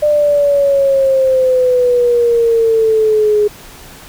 sine exponential sweep, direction down, 600 to 415.3 Hz, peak -8 dBFS, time 0.02-3.48 s, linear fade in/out 10 ms, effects pink hiss -36 dBFS RMS until 4.08 s

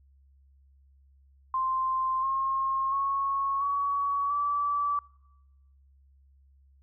sine tone with pitch steps, 1046.5 / 1072.8 / 1099.8 / 1127.5 / 1155.8 Hz, C6 / C6 / C#6 / C#6 / D6, 0 / +43 / -14 / +29 / -28 cents, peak -25 dBFS, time 1.54-4.99 s, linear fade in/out 2 ms, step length 690 ms, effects noise-tail reverb RT60 1.0 s tail -25 dB re dry + added 68 Hz sine -57 dBFS peak until 6.82 s

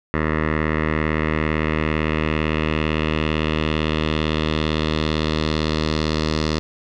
10% pulse tone with low-pass filter sweep, 77.78 Hz, D#2, in tune, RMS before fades -21 dBFS, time 0.14-6.59 s, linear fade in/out 0 ms, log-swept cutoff 1800 to 4700 Hz, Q 2.7, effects none

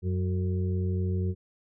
harmonic tone with a mistuned harmonic, 92.5 Hz, F#2, in tune, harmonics 1 / 2 / 4 / 5, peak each -26 / -33 / -36 / -43 dBFS, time 0.02-1.35 s, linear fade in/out 50 ms, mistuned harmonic 5, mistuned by -31 cents, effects none

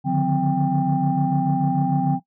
sine tone cluster, 144.2 / 151 / 179.1 / 257.3 / 792 Hz, D3 / D3 / F3 / C4 / G5, -31 / +48 / +44 / -29 / +18 cents, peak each -23 dBFS, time 0.04-2.2 s, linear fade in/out 50 ms, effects noise-tail reverb RT60 0.1 s tail -17 dB re dry + tanh soft clip ceiling -9 dBFS

